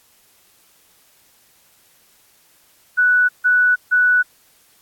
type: tone bursts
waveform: sine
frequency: 1480 Hz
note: F#6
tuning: in tune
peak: -11 dBFS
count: 3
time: 2.97-4.23 s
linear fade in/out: 20 ms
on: 320 ms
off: 150 ms
effects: white hiss -55 dBFS RMS until 4.81 s + AAC 64 kbps